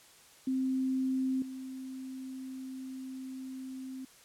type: tone with level steps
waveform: sine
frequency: 261.6 Hz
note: C4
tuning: in tune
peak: -28 / -39 dBFS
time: 0.47-4.05 s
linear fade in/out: 5 ms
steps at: 1.42 s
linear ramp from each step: 2 ms
effects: white hiss -58 dBFS RMS until 4.24 s + low-pass 11000 Hz 12 dB/octave